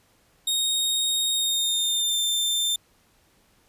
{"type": "tone with pitch glide", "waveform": "sawtooth", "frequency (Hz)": [3729, 3579], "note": ["A#7", "A7"], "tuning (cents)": [0, 29], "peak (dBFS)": -19, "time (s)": [0.47, 2.76], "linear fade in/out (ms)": 5, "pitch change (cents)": -71, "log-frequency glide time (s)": [1.33, 2.17], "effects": ["pink hiss -62 dBFS RMS until 3.68 s", "resampled to 32000 Hz"]}